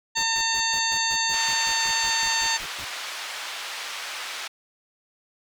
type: harmonic tone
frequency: 905 Hz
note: A5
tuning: 48 cents sharp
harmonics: 1 / 2 / 3 / 4 / 5 / 7 / 8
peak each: -29 / -28 / -32 / -31 / -27 / -30 / -32 dBFS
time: 0.15-2.58 s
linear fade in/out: 20 ms
type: noise bursts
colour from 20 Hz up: pink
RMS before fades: -41 dBFS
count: 15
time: 0.17-2.845 s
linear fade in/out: 0 ms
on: 57 ms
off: 130 ms
type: band-pass noise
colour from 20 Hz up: white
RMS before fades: -34 dBFS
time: 1.33-4.48 s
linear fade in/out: 10 ms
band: 820 to 4000 Hz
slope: 12 dB/octave
effects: none